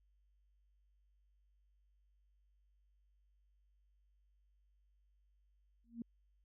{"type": "tone with exponential growth", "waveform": "sine", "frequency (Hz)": 233.1, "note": "A#3", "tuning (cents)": 0, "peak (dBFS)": -37, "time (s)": [5.84, 6.02], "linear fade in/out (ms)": 2, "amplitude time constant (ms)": 37, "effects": ["added 50 Hz sine -70 dBFS peak until 6.44 s"]}